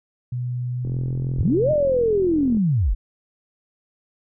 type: tone with pitch glide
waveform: sine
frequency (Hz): 123.6 to 130.72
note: B2 to C3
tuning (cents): +2 to -1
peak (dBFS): -23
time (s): 0.32-1.73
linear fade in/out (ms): 5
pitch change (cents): +97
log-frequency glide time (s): 0.72-1.26
type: click train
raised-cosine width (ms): 3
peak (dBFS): -20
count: 75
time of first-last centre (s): 0.85-2.571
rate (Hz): 43
type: linear two-way sweep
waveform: sine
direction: up then down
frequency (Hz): 30.45 to 622.3 to 30.45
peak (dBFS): -16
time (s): 1.38-2.95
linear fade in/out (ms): 20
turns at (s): 1.71
effects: none